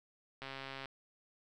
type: click train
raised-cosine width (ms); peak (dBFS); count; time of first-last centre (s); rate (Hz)
0.3; -28; 60; 0.42-0.857; 135
effects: none